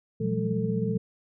sine tone cluster, 120.3 / 172.1 / 187.9 / 210.2 / 443.9 Hz, B2 / F3 / F#3 / G#3 / A4, -45 / -25 / +27 / +21 / +15 cents, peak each -31 dBFS, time 0.2-0.98 s, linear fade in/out 10 ms, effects none

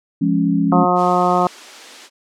sine chord, Db major, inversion first, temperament just, 173.24 / 207.9 / 277.2 Hz, F3 / Ab3 / Db4, -14 / +2 / 0 cents, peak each -18 / -19 / -17 dBFS, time 0.21-0.85 s, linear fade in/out 10 ms
harmonic tone, 179.2 Hz, F3, 45 cents sharp, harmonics 1 / 2 / 3 / 4 / 5 / 6 / 7, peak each -21 / -21 / -22 / -17 / -22 / -21 / -21 dBFS, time 0.72-1.47 s, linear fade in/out 2 ms
white high-pass noise, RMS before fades -36 dBFS, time 0.95-2.1 s, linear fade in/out 50 ms, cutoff 230 Hz, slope 48 dB/octave
effects low-pass 6000 Hz 12 dB/octave

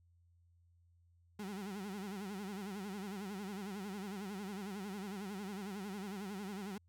35% pulse tone with vibrato, 198 Hz, G3, 18 cents sharp, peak -40 dBFS, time 1.39-6.78 s, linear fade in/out 5 ms, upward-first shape sine, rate 11 Hz, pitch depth 120 cents each way, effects added 86 Hz sine -66 dBFS peak until 6.88 s

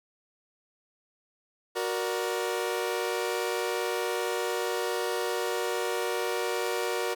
sawtooth chord, Gb augmented, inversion none, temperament equal with one note detuned, 370 / 469.9 / 587.3 Hz, Gb4 / Bb4 / D5, 0 / +14 / 0 cents, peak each -28 / -27 / -32 dBFS, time 1.75-7.15 s, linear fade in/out 20 ms, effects none

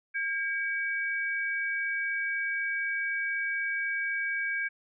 sine tone pair together, 1612.7 / 2276 Hz, G6 / C#7, +49 / +45 cents, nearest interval tritone, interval 596 cents, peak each -30 / -32 dBFS, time 0.14-4.69 s, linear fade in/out 20 ms, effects none

